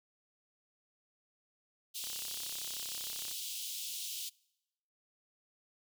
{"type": "high-pass noise", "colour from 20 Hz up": "pink", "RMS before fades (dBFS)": -41, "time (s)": [1.94, 4.3], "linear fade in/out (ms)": 20, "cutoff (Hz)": 2900, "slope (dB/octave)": 48}
{"type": "click train", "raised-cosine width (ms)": 0.3, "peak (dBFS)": -34, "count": 43, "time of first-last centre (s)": [2.04, 3.313], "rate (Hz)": 33}
{"effects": ["noise-tail reverb RT60 0.9 s tail -25 dB re dry"]}